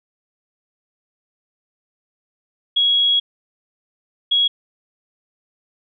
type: tone bursts at uneven times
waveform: sine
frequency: 3322 Hz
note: G#7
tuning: in tune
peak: -13 dBFS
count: 2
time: 2.76-3.2 / 4.31-4.48 s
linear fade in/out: 10 ms
effects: none